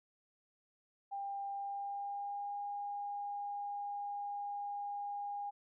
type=tone with pitch glide; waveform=sine; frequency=797 to 813.3 Hz; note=G5 to G#5; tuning=+28 to -36 cents; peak=-38 dBFS; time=1.11-5.51 s; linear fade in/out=20 ms; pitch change=+36 cents; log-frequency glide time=1.5-2.58 s; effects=none